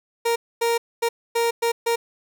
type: tone bursts at uneven times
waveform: 30% pulse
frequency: 466.2 Hz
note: A#4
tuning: in tune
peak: -16 dBFS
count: 6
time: 0.25-0.36 / 0.61-0.78 / 1.02-1.09 / 1.35-1.51 / 1.62-1.72 / 1.86-1.96 s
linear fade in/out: 10 ms
effects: none